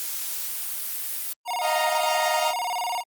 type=noise; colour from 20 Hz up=blue; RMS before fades=-30 dBFS; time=0-1.33 s; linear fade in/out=0 ms
type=tone with vibrato; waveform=square; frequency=825 Hz; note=G#5; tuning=12 cents flat; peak=-26 dBFS; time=1.45-3.04 s; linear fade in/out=50 ms; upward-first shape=square; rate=18 Hz; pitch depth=230 cents each way
type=chord; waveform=sawtooth; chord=Eb suspended second; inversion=none; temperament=equal; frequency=622.3 / 698.5 / 932.3 Hz; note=Eb5 / F5 / Bb5; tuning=0 / 0 / 0 cents; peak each=-22 / -26 / -24 dBFS; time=1.6-2.54 s; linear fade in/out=50 ms
effects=Opus 48 kbps